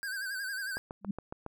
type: tone with vibrato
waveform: square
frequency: 1568 Hz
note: G6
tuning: in tune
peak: -35 dBFS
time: 0.03-0.78 s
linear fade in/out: 0 ms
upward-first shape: sine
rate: 11 Hz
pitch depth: 79 cents each way
type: click train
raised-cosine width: 1 ms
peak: -25 dBFS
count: 6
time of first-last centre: 0.77-1.463 s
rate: 7.21 Hz
type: tone with exponential growth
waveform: sine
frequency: 199.6 Hz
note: G3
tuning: 32 cents sharp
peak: -26 dBFS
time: 1.01-1.11 s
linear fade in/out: 5 ms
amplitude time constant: 20 ms
effects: none